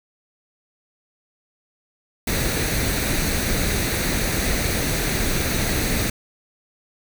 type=noise with comb filter; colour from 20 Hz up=pink; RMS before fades=-22 dBFS; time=2.27-6.1 s; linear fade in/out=5 ms; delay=0.48 ms; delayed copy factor=+0.5; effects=none